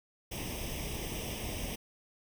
pink noise with comb filter, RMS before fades -38 dBFS, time 0.31-1.76 s, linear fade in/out 10 ms, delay 0.35 ms, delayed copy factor +0.8, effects none

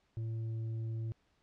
sine tone with tanh clipping, 112.6 Hz, A2, 40 cents sharp, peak -36 dBFS, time 0.17-1.12 s, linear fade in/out 0 ms, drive 5 dB, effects pink hiss -74 dBFS RMS until 1.42 s + low-pass 5000 Hz 12 dB/octave

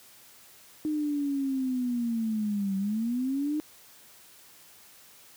sine linear two-way sweep, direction down then up, 308.4 to 191.4 to 308.4 Hz, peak -26 dBFS, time 0.85-3.6 s, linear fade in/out 0 ms, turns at 2.77 s, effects white hiss -54 dBFS RMS until 5.36 s + high-pass 60 Hz 12 dB/octave

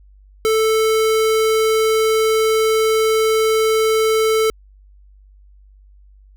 square tone, 440 Hz, A4, in tune, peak -14 dBFS, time 0.45-4.5 s, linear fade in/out 0 ms, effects added 49 Hz sine -44 dBFS peak until 6.36 s

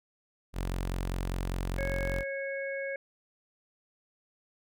sawtooth tone, 45 Hz, F#1, 47 cents flat, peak -27 dBFS, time 0.53-2.24 s, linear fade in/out 50 ms
harmonic tone, 549 Hz, C#5, 17 cents flat, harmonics 1 / 3 / 4, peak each -34 / -39 / -40 dBFS, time 1.78-2.96 s, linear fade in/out 2 ms
effects none

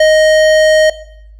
sine tone with tanh clipping, 623 Hz, D#5, 2 cents sharp, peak -7 dBFS, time 0-0.9 s, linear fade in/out 5 ms, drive 18 dB, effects noise-tail reverb RT60 0.7 s tail -17 dB re dry + added 52 Hz sine -34 dBFS peak until 1.39 s

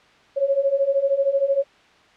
sine beating tone pair, 543 / 556 Hz, C#5 / C#5, -36 / +5 cents, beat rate 13 Hz, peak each -22 / -19 dBFS, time 0.36-1.64 s, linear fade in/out 20 ms, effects white hiss -53 dBFS RMS until 2.16 s + low-pass 3000 Hz 12 dB/octave

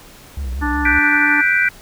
triangle tone with vibrato, 65.7 Hz, C2, 8 cents sharp, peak -19 dBFS, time 0.37-0.99 s, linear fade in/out 5 ms, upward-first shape triangle, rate 5.4 Hz, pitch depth 160 cents each way
harmonic tone, 293.7 Hz, D4, in tune, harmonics 1 / 3 / 4 / 5 / 6, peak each -21 / -24 / -27 / -26 / -25 dBFS, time 0.61-1.42 s, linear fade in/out 20 ms
sine chord, G major seventh, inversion third, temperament equal, 1480 / 1568 / 1975.5 / 2349 Hz, F#6 / G6 / B6 / D7, 0 / 0 / 0 / 0 cents, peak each -18 dBFS, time 0.85-1.69 s, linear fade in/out 5 ms
effects pink hiss -42 dBFS RMS until 1.81 s

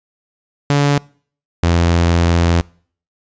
sawtooth tone pair in turn, 143.2 / 85.15 Hz, D3 / F2, -43 / -43 cents, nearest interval major sixth, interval 900 cents, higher first, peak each -7 dBFS, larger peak neither, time 0.7-0.98 / 1.63-2.61 s, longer second, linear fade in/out 0 ms, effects noise-tail reverb RT60 0.5 s tail -25 dB re dry + resampled to 16000 Hz

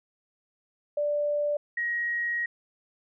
sine tone pair in turn, 587.3 / 1891.7 Hz, D5 / A#6, 0 / +25 cents, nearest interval octave + minor sixth, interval 2025 cents, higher second, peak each -24 / -26 dBFS, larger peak first, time 0.97-1.57 / 1.77-2.46 s, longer second, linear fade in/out 5 ms, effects none

